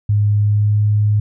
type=tone with pitch glide; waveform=sine; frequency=103.83 to 104.92 Hz; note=G#2 to G#2; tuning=0 to +18 cents; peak=-11 dBFS; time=0.09-1.2 s; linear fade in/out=5 ms; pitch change=+18 cents; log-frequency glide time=0.39-0.8 s; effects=none